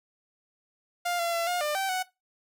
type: tone with pitch steps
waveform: sawtooth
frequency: 702 / 682 / 675 / 712 / 598 / 774 / 742 Hz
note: F5 / F5 / E5 / F5 / D5 / G5 / F#5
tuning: +9 / -41 / +41 / +33 / +31 / -22 / +5 cents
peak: -23 dBFS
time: 1.05-2.03 s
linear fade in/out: 10 ms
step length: 140 ms
effects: noise-tail reverb RT60 0.2 s tail -18 dB re dry